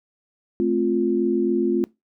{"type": "chord", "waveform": "sine", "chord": "F major", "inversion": "first", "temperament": "just", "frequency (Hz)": [218.3, 261.9, 349.2], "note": ["A3", "C4", "F4"], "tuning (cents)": [-13, 2, 0], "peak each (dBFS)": [-24, -24, -20], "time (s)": [0.6, 1.84], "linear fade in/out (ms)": 0, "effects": ["noise-tail reverb RT60 0.2 s tail -22 dB re dry"]}